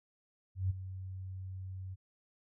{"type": "tone with ADSR envelope", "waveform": "sine", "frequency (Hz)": 94, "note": "F#2", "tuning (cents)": 28, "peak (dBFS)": -27, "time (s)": [0.55, 1.96], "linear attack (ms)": 150, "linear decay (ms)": 18, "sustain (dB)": -13, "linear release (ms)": 29, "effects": []}